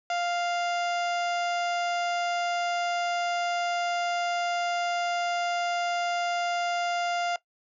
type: harmonic tone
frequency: 698.5 Hz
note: F5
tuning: in tune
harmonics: 1 / 2 / 3 / 4 / 5 / 6 / 7 / 8 / 9 / 10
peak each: -27 / -34 / -38 / -38 / -43 / -51 / -44 / -53 / -49 / -50 dBFS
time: 0.1-7.36 s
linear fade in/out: 2 ms
effects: noise-tail reverb RT60 0.1 s tail -18 dB re dry